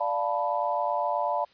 sine chord, B half-diminished seventh, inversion first, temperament equal, 587.3 / 698.5 / 880 / 987.8 Hz, D5 / F5 / A5 / B5, 0 / 0 / 0 / 0 cents, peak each -30 dBFS, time 0-1.45 s, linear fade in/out 10 ms, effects white hiss -59 dBFS RMS until 1.53 s + resampled to 11025 Hz

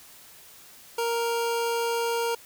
25% pulse tone, 466.2 Hz, A#4, in tune, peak -21 dBFS, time 0.98-2.35 s, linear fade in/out 5 ms, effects white hiss -50 dBFS RMS until 2.45 s

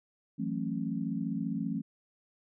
sine chord, F# minor seventh, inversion third, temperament equal with one note detuned, 164.81 / 185 / 220 / 270.5 Hz, E3 / F#3 / A3 / C#4, 0 / 0 / 0 / -42 cents, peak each -37 / -37 / -35 / -36 dBFS, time 0.38-1.82 s, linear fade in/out 20 ms, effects none

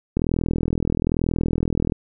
click train, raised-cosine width 3 ms, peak -8 dBFS, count 73, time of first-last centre 0.17-1.922 s, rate 41.1 Hz, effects none

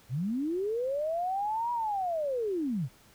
sine linear two-way sweep, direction up then down, 110 to 971 to 110 Hz, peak -28 dBFS, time 0.09-2.89 s, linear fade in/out 50 ms, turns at 1.72 s, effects pink hiss -59 dBFS RMS until 3.14 s

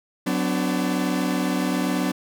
40% pulse chord, B minor, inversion second, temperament equal with one note detuned, 185 / 252.7 / 293.7 Hz, F#3 / B3 / D4, 0 / +40 / 0 cents, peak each -25 dBFS, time 0.26-2.12 s, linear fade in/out 10 ms, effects none

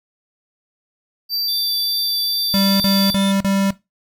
square tone, 4668 Hz, D8, 11 cents flat, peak -19 dBFS, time 1.29-3.16 s, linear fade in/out 50 ms
square tone with vibrato, 3520 Hz, A7, in tune, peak -25 dBFS, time 1.48-3.32 s, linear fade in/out 5 ms, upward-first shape sine, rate 2.4 Hz, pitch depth 20 cents each way
square tone bursts, 196 Hz, G3, in tune, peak -16 dBFS, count 4, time 2.54-3.706 s, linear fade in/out 0 ms, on 260 ms, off 42 ms
effects noise-tail reverb RT60 0.2 s tail -18 dB re dry

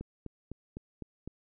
click train, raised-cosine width 3 ms, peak -27 dBFS, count 6, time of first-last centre 0.01-1.276 s, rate 3.95 Hz, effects none

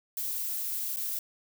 violet noise with dropouts, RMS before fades -33 dBFS, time 0.17-1.19 s, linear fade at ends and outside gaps 2 ms, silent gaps 0.962-0.969 s, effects none

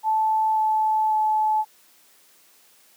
sine tone with pitch steps, 874 / 868.5 / 863 Hz, A5 / A5 / A5, -12 / -23 / -34 cents, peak -18 dBFS, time 0.03-1.65 s, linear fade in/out 50 ms, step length 540 ms, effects white hiss -56 dBFS RMS until 2.96 s + high-pass 200 Hz 12 dB/octave

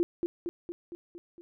sine tone with echo, 344.8 Hz, F4, 22 cents flat, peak -22 dBFS, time 0-0.03 s, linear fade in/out 0 ms, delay 230 ms, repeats 6, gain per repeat -4 dB, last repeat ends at 1.41 s, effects none

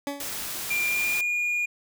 20% pulse tone with exponential decay, 283.2 Hz, C#4, 37 cents sharp, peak -21 dBFS, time 0.07-0.41 s, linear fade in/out 1 ms, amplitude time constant 73 ms
white noise, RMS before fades -33 dBFS, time 0.2-1.21 s, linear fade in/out 2 ms
triangle tone with pitch glide, 2386 to 2433 Hz, D7 to D#7, +27 to -39 cents, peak -22 dBFS, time 0.7-1.66 s, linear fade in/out 10 ms, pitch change +34 cents, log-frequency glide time 0.86-1.25 s
effects none

